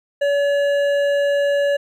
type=tone with hard clipping; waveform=triangle; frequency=569 Hz; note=C#5; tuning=45 cents sharp; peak=-17 dBFS; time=0.21-1.77 s; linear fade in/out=10 ms; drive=13 dB; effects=none